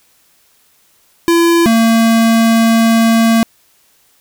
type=tone pair in turn; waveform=square; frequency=338 / 227.2 Hz; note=E4 / A#3; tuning=+43 / -44 cents; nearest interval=perfect fifth; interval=687 cents; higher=first; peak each=-8 dBFS; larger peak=neither; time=1.28-1.66 / 1.66-3.43 s; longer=second; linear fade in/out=0 ms; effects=white hiss -53 dBFS RMS until 4.2 s